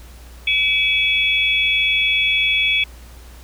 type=tone cluster; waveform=sine; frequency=2291 / 2578 / 3384 Hz; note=D7 / E7 / G#7; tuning=-44 / -39 / +32 cents; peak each=-19 dBFS; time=0.47-2.84 s; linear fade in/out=5 ms; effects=added 60 Hz sine -38 dBFS peak until 3.43 s + pink hiss -46 dBFS RMS until 3.43 s